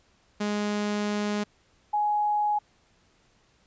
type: tone pair in turn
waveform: sawtooth / sine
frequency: 207.7 / 836.1 Hz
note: G#3 / G#5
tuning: 0 / +11 cents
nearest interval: 2 octaves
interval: 2411 cents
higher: second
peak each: -22 dBFS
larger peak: neither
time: 0.4-1.44 / 1.93-2.59 s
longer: first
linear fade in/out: 10 ms
effects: pink hiss -64 dBFS RMS until 3.66 s + resampled to 16000 Hz